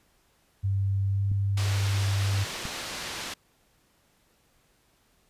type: tone with pitch glide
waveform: sine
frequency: 98 to 99.2 Hz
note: G2 to G2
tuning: 0 to +21 cents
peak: -23 dBFS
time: 0.63-2.45 s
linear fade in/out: 20 ms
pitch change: +21 cents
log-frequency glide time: 1.09-1.23 s
type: clicks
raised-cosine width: 5 ms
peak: -24 dBFS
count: 2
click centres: 1.316 / 2.654 s
type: low-pass noise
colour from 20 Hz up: white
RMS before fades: -36 dBFS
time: 1.57-3.34 s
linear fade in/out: 5 ms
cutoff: 4900 Hz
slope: 12 dB/octave
effects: pink hiss -66 dBFS RMS until 5.29 s + resampled to 32000 Hz